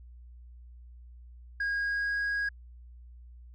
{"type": "tone with pitch glide", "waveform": "sine", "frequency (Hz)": [1635, 1645.4], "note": ["G#6", "G#6"], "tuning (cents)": [-28, -17], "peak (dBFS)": -25, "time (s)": [1.6, 2.49], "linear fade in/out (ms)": 5, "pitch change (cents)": 11, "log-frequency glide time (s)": [1.77, 2.18], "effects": ["tanh soft clip ceiling -27 dBFS", "added 60 Hz sine -47 dBFS peak until 3.54 s"]}